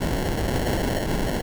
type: noise with sample-and-hold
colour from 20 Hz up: pink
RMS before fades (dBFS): -24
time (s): 0-1.42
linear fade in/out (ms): 20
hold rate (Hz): 1225
effects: none